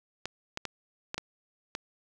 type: clicks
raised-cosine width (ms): 0.2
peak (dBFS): -16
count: 6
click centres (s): 0.256 / 0.574 / 0.653 / 1.144 / 1.18 / 1.751
effects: none